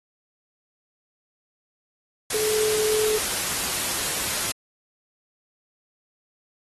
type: tone in noise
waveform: sine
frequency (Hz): 430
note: A4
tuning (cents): -40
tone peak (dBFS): -22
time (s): 2.34-3.18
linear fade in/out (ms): 5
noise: white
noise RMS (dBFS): -26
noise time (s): 2.3-4.52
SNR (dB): +1
effects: AAC 32 kbps